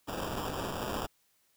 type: noise with sample-and-hold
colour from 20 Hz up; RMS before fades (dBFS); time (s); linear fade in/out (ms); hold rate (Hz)
blue; -36; 0.07-1.07; 20; 2100
effects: white hiss -71 dBFS RMS until 1.56 s